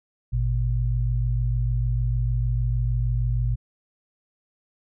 sine tone pair together, 53.45 / 120 Hz, A1 / B2, -49 / -49 cents, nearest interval octave + major second, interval 1400 cents, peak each -23 dBFS, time 0.32-3.56 s, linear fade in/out 20 ms, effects none

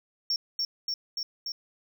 triangle tone with echo, 5480 Hz, F8, 34 cents flat, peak -22 dBFS, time 0.3-0.36 s, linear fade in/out 2 ms, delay 290 ms, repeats 4, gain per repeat -2 dB, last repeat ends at 1.52 s, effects tanh soft clip ceiling -21 dBFS

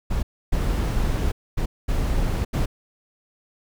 brown noise bursts at uneven times, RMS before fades -22 dBFS, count 5, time 0.1-0.23 / 0.52-1.32 / 1.57-1.66 / 1.88-2.45 / 2.53-2.66 s, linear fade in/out 10 ms, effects none

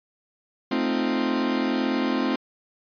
40% pulse chord, F dominant seventh, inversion first, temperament equal, 220 / 261.6 / 311.1 / 349.2 Hz, A3 / C4 / Eb4 / F4, 0 / 0 / 0 / 0 cents, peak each -28 / -24 / -29 / -29 dBFS, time 0.71-2.36 s, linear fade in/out 5 ms, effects resampled to 11025 Hz

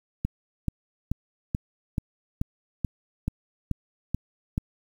click train, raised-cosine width 5 ms, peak -13 dBFS, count 11, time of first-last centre 0.25-4.579 s, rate 2.31 Hz, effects 8-bit

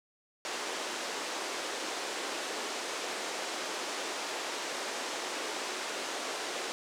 pink band-pass noise, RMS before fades -37 dBFS, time 0.45-6.72 s, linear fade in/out 0 ms, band 330 to 8000 Hz, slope 24 dB/octave, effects none

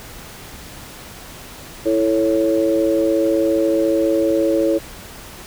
sine chord, A major, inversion second, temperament equal, 329.6 / 440 / 554.4 Hz, E4 / A4 / C#5, 0 / 0 / 0 cents, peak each -17 / -21 / -18 dBFS, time 1.85-4.79 s, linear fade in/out 20 ms, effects pink hiss -37 dBFS RMS until 5.46 s

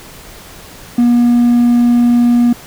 triangle tone, 240 Hz, B3, 49 cents flat, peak -4 dBFS, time 0.98-2.53 s, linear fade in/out 5 ms, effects tanh soft clip ceiling 0 dBFS + pink hiss -35 dBFS RMS until 2.66 s

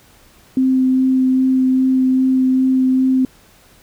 sine tone with vibrato, 260 Hz, C4, 11 cents flat, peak -11 dBFS, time 0.57-3.25 s, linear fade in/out 2 ms, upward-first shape sine, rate 2.5 Hz, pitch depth 9 cents each way, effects pink hiss -49 dBFS RMS until 3.82 s

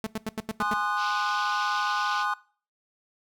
sawtooth tone bursts, 219.1 Hz, A3, 7 cents flat, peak -24 dBFS, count 7, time 0.04-0.737 s, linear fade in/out 0 ms, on 25 ms, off 87 ms
triangle chord, Ab dominant seventh, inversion none, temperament equal with one note detuned, 830.6 / 1046.5 / 1224.5 / 1480 Hz, Ab5 / C6 / Eb6 / Gb6, 0 / 0 / -28 / 0 cents, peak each -29 / -29 / -28 / -29 dBFS, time 0.6-2.34 s, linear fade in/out 5 ms
pink band-pass noise, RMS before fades -38 dBFS, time 0.96-2.26 s, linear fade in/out 50 ms, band 2400 to 5500 Hz, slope 48 dB/octave
effects noise-tail reverb RT60 0.4 s tail -20 dB re dry

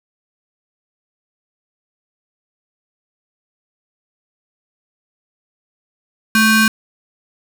35% pulse ring-modulated tone, 887 Hz, A5, 14 cents sharp, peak -5 dBFS, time 6.35-6.68 s, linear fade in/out 2 ms, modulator 669 Hz, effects 7-bit

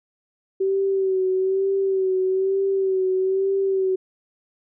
sine tone with vibrato, 382.2 Hz, G4, 44 cents flat, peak -18 dBFS, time 0.6-3.96 s, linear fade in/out 10 ms, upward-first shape sine, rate 1.1 Hz, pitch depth 38 cents each way, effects none

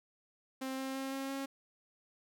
sawtooth tone with pitch steps, 263.9 / 266 / 268.2 / 270.4 / 272.6 Hz, C4 / C4 / C4 / C#4 / C#4, +15 / +29 / +43 / -43 / -29 cents, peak -33 dBFS, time 0.61-1.46 s, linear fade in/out 10 ms, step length 170 ms, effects none

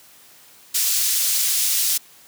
pink high-pass noise, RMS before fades -20 dBFS, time 0.74-1.98 s, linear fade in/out 10 ms, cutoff 5200 Hz, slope 12 dB/octave, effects white hiss -49 dBFS RMS until 2.27 s + high-pass 80 Hz 12 dB/octave

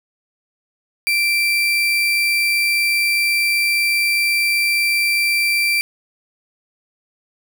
35% pulse tone, 2349 Hz, D7, in tune, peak -13 dBFS, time 1.07-5.81 s, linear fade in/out 0 ms, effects none

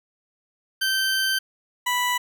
20% pulse tone pair in turn, 1552 / 986.2 Hz, G6 / B5, -18 / -3 cents, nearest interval minor sixth, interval 785 cents, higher first, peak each -16 dBFS, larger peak neither, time 0.81-1.39 / 1.86-2.18 s, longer first, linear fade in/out 10 ms, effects none

